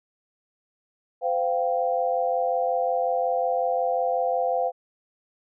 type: chord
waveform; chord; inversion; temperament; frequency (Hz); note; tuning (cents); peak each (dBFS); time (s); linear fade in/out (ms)
sine; C suspended fourth; none; equal with one note detuned; 514.3 / 698.5 / 784; C5 / F5 / G5; -30 / 0 / 0; -25 / -25 / -28; 1.21-4.72; 50
effects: none